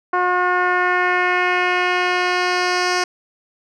10% pulse tone with low-pass filter sweep, 360.4 Hz, F#4, 45 cents flat, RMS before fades -18 dBFS, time 0.13-3.04 s, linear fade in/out 5 ms, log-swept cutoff 1200 to 5600 Hz, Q 1.8, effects none

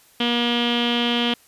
sawtooth tone with low-pass filter, 238.8 Hz, A#3, 42 cents sharp, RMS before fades -21 dBFS, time 0.2-1.34 s, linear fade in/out 5 ms, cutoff 3200 Hz, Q 9.2, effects white hiss -54 dBFS RMS until 1.47 s + resampled to 32000 Hz

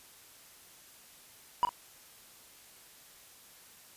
triangle tone with echo, 975 Hz, B5, 23 cents flat, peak -20 dBFS, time 1.63-1.65 s, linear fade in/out 0 ms, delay 41 ms, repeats 1, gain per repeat -9 dB, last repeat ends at 1.691 s, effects white hiss -56 dBFS RMS until 3.96 s + resampled to 32000 Hz

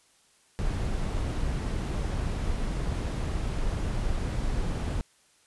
brown noise, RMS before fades -29 dBFS, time 0.59-5.01 s, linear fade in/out 0 ms, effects white hiss -63 dBFS RMS until 5.46 s + resampled to 24000 Hz

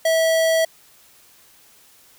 square tone, 650 Hz, E5, 24 cents flat, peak -16 dBFS, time 0.05-0.65 s, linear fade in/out 5 ms, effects white hiss -52 dBFS RMS until 2.18 s

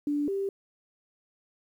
sine tone pair in turn, 291.6 / 393.1 Hz, D4 / G4, -12 / +5 cents, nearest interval perfect fourth, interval 517 cents, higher second, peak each -25 / -27 dBFS, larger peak first, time 0.07-0.28 / 0.28-0.49 s, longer neither, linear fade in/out 2 ms, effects 10-bit

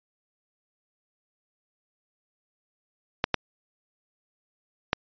clicks, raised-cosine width 0.3 ms, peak -5 dBFS, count 3, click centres 3.241 / 3.343 / 4.931 s, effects resampled to 11025 Hz

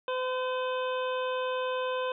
harmonic tone, 510 Hz, C5, 44 cents flat, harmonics 1 / 2 / 3 / 5 / 6 / 7, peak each -30 / -34 / -40 / -42 / -44 / -46 dBFS, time 0.08-2.12 s, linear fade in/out 2 ms, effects none

